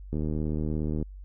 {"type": "click train", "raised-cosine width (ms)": 3, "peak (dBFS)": -18, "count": 70, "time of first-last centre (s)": [0.13, 1.026], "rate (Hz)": 77, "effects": ["added 48 Hz sine -40 dBFS peak until 1.24 s"]}